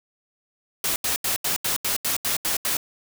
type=noise bursts; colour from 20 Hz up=white; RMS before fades=-24 dBFS; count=10; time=0.84-2.769 s; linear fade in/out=2 ms; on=120 ms; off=81 ms; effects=none